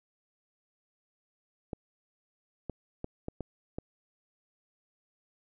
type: clicks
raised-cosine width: 2 ms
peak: -22 dBFS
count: 6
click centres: 1.732 / 2.697 / 3.044 / 3.284 / 3.407 / 3.785 s
effects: none